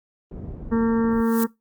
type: low-pass noise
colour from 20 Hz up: pink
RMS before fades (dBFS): -35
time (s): 0.31-1.21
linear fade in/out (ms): 5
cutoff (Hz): 350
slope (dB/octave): 12
type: harmonic tone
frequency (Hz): 228.2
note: A#3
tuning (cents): -37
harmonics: 1 / 2 / 4 / 5 / 6 / 7 / 8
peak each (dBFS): -18 / -24 / -32 / -34 / -37 / -40 / -42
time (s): 0.71-1.47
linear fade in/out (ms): 20
type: noise with exponential growth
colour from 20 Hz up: violet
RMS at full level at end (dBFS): -26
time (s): 1.11-1.44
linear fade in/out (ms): 5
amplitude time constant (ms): 71
effects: noise-tail reverb RT60 0.2 s tail -22 dB re dry + Opus 32 kbps